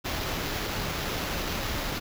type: noise with sample-and-hold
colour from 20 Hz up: pink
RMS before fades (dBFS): -31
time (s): 0.04-2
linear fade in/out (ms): 20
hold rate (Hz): 8820
effects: none